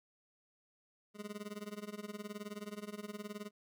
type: tone with tremolo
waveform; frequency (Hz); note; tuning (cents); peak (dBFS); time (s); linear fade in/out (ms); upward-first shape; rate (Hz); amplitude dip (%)
25% pulse; 207.7; G#3; 0; -36; 1.14-3.51; 50; sine; 19; 90
effects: none

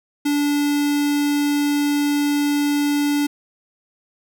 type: tone with notch filter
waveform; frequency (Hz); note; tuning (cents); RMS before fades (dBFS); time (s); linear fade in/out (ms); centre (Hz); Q
square; 290; D4; -22; -19; 0.25-3.27; 10; 1100; 1.3
effects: none

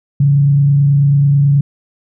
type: tone with frequency modulation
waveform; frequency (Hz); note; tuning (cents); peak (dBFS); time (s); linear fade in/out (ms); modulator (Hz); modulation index
sine; 141.4; C#3; +35; -7; 0.2-1.61; 5; 29.2; 0.26
effects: none

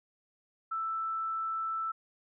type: tone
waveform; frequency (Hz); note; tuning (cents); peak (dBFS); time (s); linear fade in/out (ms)
sine; 1323; E6; +6; -31; 0.71-1.92; 10
effects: none

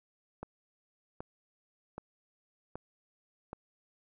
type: click train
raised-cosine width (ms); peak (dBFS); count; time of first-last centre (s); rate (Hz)
1; -26; 5; 0.43-3.531; 1.29
effects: none

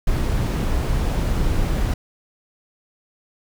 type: noise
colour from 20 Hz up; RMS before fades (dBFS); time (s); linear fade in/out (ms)
brown; -20; 0.07-1.94; 5
effects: none

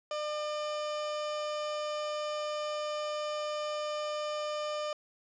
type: tone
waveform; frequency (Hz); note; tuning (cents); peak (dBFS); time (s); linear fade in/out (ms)
30% pulse; 601; D5; +40; -30; 0.11-4.93; 2
effects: resampled to 16000 Hz

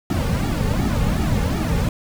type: noise with flanger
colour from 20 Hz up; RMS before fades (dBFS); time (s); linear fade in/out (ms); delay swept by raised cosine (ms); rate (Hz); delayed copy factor
brown; -20; 0.1-1.89; 2; 1.9 to 3.1; 2.7; -1
effects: none

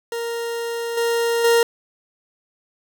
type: tone with level steps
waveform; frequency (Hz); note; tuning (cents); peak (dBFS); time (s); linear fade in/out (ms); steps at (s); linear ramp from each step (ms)
40% pulse; 466.2; A#4; 0; -23 / -17 / -12; 0.12-1.63; 2; 0.97 / 1.44; 5
effects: none

